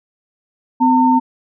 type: tone pair together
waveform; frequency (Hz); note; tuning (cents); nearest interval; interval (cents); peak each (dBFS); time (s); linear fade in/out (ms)
sine; 255.1 / 907; C4 / A#5; -44 / -48; octave + minor seventh; 2196; -12; 0.8-1.2; 20
effects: none